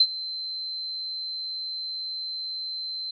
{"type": "tone with ADSR envelope", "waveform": "sine", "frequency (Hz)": 4091, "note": "C8", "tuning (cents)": -40, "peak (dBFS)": -12, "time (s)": [0, 3.11], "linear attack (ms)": 5, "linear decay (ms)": 56, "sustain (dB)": -18, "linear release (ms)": 6, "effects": []}